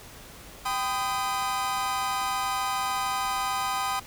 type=chord; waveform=40% pulse; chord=G augmented; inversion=none; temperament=equal with one note detuned; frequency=784 / 1010.9 / 1244.5 Hz; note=G5 / B5 / D#6; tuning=0 / +40 / 0 cents; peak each=-30 dBFS; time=0.65-4 s; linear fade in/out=10 ms; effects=pink hiss -46 dBFS RMS until 4.06 s